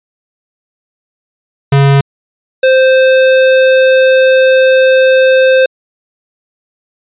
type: tone pair in turn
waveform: square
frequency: 139 / 522.1 Hz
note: C#3 / C5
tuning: +5 / -4 cents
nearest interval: octave + major seventh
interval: 2291 cents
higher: second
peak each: -5 dBFS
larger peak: neither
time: 1.72-2.01 / 2.63-5.66 s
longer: second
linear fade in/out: 5 ms
effects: resampled to 8000 Hz